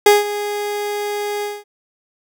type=tone with ADSR envelope; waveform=30% pulse; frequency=413.1 Hz; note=G#4; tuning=9 cents flat; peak=-3 dBFS; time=0.06-1.64 s; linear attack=4 ms; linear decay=170 ms; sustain=-15 dB; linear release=210 ms; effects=none